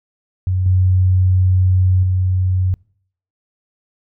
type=tone with level steps; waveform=sine; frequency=92.5 Hz; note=F#2; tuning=in tune; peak=-14 / -10 / -13 dBFS; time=0.47-2.74 s; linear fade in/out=0 ms; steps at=0.66 / 2.03 s; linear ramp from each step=2 ms; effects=noise-tail reverb RT60 0.6 s tail -26 dB re dry